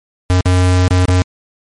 square tone with dropouts, 91 Hz, F#2, 28 cents flat, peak -9 dBFS, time 0.3-1.22 s, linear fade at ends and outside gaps 0 ms, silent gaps 0.408-0.457 / 0.88-0.908 / 1.054-1.083 s, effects MP3 48 kbps

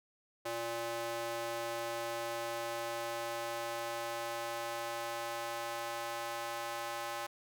square tone with high-pass filter sweep, 116.5 Hz, A#2, 1 cent flat, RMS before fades -39 dBFS, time 0.45-7.27 s, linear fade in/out 10 ms, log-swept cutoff 520 to 780 Hz, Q 1.5, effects none

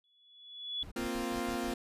sine tone with exponential growth, 3412 Hz, G#7, 46 cents sharp, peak -31 dBFS, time 0.04-0.83 s, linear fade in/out 1 ms, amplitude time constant 170 ms
brown noise bursts, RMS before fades -46 dBFS, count 6, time 0.82-1.727 s, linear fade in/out 10 ms, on 97 ms, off 65 ms
sawtooth chord, Bb suspended second, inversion none, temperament equal, 233.1 / 261.6 / 349.2 Hz, Bb3 / C4 / F4, 0 / 0 / 0 cents, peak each -34 dBFS, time 0.96-1.74 s, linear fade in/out 5 ms
effects resampled to 32000 Hz

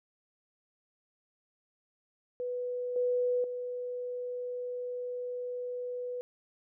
sine tone with level steps, 493.9 Hz, B4, in tune, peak -32 / -26 / -34 dBFS, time 2.4-6.21 s, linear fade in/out 0 ms, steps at 2.96 / 3.44 s, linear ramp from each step 2 ms, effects none

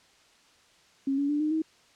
sine tone with pitch steps, 272.5 / 283.1 / 294.1 / 305.5 / 317.4 Hz, C#4 / C#4 / D4 / D#4 / D#4, -29 / +37 / +3 / -32 / +35 cents, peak -24 dBFS, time 1.07-1.62 s, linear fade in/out 5 ms, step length 110 ms, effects white hiss -60 dBFS RMS until 1.95 s + low-pass 6000 Hz 12 dB/octave

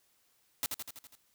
white noise with echo, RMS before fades -32 dBFS, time 0.63-0.66 s, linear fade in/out 0 ms, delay 82 ms, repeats 6, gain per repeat -4 dB, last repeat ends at 1.152 s, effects white hiss -71 dBFS RMS until 1.34 s

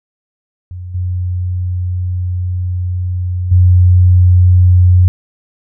sine tone with level steps, 90.2 Hz, F#2, 44 cents flat, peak -23 / -14 / -4 dBFS, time 0.71-5.08 s, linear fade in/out 0 ms, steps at 0.94 / 3.51 s, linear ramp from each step 10 ms, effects none

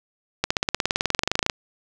accelerating click train, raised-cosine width 0.2 ms, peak -3 dBFS, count 23, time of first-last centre 0.44-1.498 s, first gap 65 ms, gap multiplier 0.97, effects none

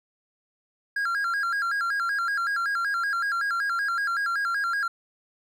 triangle tone with vibrato, 1500 Hz, F#6, 23 cents sharp, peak -22 dBFS, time 0.96-4.88 s, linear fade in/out 5 ms, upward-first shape square, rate 5.3 Hz, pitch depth 150 cents each way, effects none

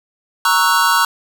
square chord, F# dominant seventh, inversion first, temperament equal, 932.3 / 1108.7 / 1318.5 / 1480 Hz, A#5 / C#6 / E6 / F#6, 0 / 0 / 0 / 0 cents, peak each -18 dBFS, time 0.45-1.05 s, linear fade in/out 2 ms, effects none

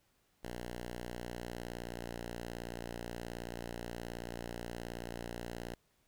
5% pulse tone with pitch glide, 60 to 58.7 Hz, B1 to A#1, -49 to +13 cents, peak -30 dBFS, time 0.43-5.75 s, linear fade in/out 10 ms, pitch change -38 cents, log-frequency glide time 1.06-2.14 s, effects pink hiss -74 dBFS RMS until 6.07 s

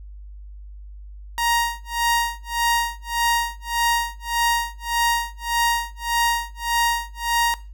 sawtooth tone with tremolo, 938 Hz, A#5, 11 cents sharp, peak -13 dBFS, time 1.38-7.54 s, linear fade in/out 0 ms, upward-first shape sine, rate 1.7 Hz, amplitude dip 100%, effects noise-tail reverb RT60 0.3 s tail -18 dB re dry + added 50 Hz sine -36 dBFS peak until 7.73 s

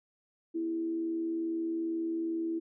sine tone with frequency modulation, 329.6 Hz, E4, in tune, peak -30 dBFS, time 0.54-2.6 s, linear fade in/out 20 ms, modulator 77.6 Hz, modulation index 0.28, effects none

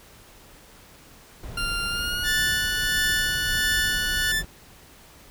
brown noise, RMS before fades -34 dBFS, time 1.43-4.45 s, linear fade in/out 5 ms
20% pulse tone with pitch glide, 1394 to 1473.5 Hz, F6 to F#6, -4 to -8 cents, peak -21 dBFS, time 1.57-4.32 s, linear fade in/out 5 ms, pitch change +96 cents, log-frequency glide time 1.88-2.39 s
sawtooth tone with tremolo, 1760 Hz, A6, in tune, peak -18 dBFS, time 2.23-4.43 s, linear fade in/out 50 ms, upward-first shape sine, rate 1.5 Hz, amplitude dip 50%
effects pink hiss -50 dBFS RMS until 5.3 s

